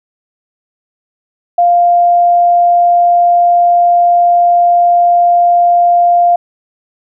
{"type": "tone", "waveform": "sine", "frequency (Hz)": 698.5, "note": "F5", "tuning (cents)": 0, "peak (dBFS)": -5, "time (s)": [1.58, 6.36], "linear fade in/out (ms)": 5, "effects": []}